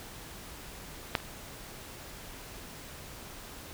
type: clicks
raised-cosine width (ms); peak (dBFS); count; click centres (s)
0.3; -9 / -30; 2; 1.152 / 1.202
effects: pink hiss -46 dBFS RMS until 3.73 s